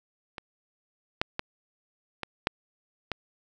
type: clicks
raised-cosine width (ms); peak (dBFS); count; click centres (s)
0.3; -21 / -8 / -13 / -16 / -7 / -14; 6; 0.382 / 1.215 / 1.394 / 2.233 / 2.471 / 3.117
effects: none